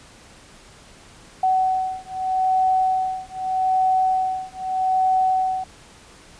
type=beating tone pair; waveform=sine; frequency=751 / 751.81 Hz; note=F#5 / F#5; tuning=+26 / +27 cents; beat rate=0.81 Hz; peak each=-21 dBFS; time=1.43-5.64 s; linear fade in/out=5 ms; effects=pink hiss -47 dBFS RMS until 6.39 s + resampled to 22050 Hz